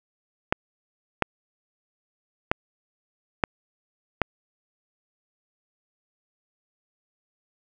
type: clicks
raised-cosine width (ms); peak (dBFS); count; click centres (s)
0.5; -4; 5; 0.525 / 1.223 / 2.515 / 3.438 / 4.217
effects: none